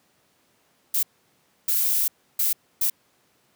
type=noise bursts at uneven times; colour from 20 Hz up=violet; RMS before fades=-22 dBFS; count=4; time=0.94-1.03 / 1.68-2.08 / 2.39-2.53 / 2.81-2.9 s; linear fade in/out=5 ms; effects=pink hiss -64 dBFS RMS until 3.55 s + high-pass 150 Hz 12 dB/octave